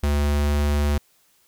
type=tone with pitch glide; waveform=square; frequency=72.6 to 73.02 Hz; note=D2 to D2; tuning=-19 to -9 cents; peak=-19 dBFS; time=0.03-0.98 s; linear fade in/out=5 ms; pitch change=+10 cents; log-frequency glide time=0.16-0.59 s; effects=white hiss -61 dBFS RMS until 1.47 s